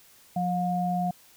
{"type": "tone pair together", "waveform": "sine", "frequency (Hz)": [178.7, 714.8], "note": ["F3", "F5"], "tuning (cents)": [40, 40], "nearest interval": "2 octaves", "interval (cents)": 2400, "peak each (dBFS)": -27, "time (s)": [0.36, 1.11], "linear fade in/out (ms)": 5, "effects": ["white hiss -56 dBFS RMS until 1.36 s"]}